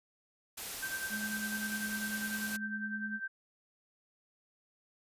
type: noise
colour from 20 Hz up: white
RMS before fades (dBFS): -41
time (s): 0.57-2.57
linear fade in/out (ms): 10
type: tone with tremolo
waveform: sine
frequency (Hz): 1561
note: G6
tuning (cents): -8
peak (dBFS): -34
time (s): 0.82-3.28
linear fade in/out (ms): 10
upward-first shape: sine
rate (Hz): 10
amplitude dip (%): 70
type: tone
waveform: sine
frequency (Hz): 211.6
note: G#3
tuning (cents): +33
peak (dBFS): -39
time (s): 1.09-3.2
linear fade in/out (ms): 50
effects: resampled to 32000 Hz